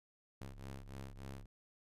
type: ring-modulated tone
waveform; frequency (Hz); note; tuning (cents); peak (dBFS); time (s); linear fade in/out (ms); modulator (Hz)
sawtooth; 67.4; C#2; -48; -40; 0.41-1.46; 5; 35.4
effects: resampled to 32000 Hz